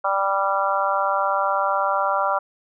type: harmonic tone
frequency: 196 Hz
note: G3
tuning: in tune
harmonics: 3 / 4 / 5 / 6 / 7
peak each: -25 / -25 / -25 / -25 / -25 dBFS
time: 0.04-2.39 s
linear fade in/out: 10 ms
effects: none